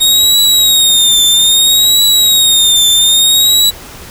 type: tone with vibrato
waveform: sawtooth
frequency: 3729 Hz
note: A#7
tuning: in tune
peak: -3 dBFS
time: 0-3.71 s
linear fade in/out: 20 ms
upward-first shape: triangle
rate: 0.61 Hz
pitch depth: 89 cents each way
effects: pink hiss -31 dBFS RMS until 4.1 s